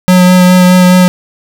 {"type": "tone with vibrato", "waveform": "square", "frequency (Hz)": 181.8, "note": "F#3", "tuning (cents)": -30, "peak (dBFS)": -3, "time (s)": [0.08, 1.08], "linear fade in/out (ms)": 0, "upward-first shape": "sine", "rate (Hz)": 4.8, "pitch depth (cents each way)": 12, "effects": []}